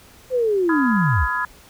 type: linear sweep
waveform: sine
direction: down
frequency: 523.3 to 46.56 Hz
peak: -16 dBFS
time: 0.3-1.28 s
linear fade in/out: 50 ms
type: chord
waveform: sine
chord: F half-diminished seventh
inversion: second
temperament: just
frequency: 1005.8 / 1257.2 / 1396.9 / 1676.3 Hz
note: Cb6 / Eb6 / F6 / Ab6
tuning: +31 / +18 / 0 / +16 cents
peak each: -24 / -28 / -29 / -24 dBFS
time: 0.69-1.45 s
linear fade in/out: 2 ms
effects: pink hiss -48 dBFS RMS until 1.69 s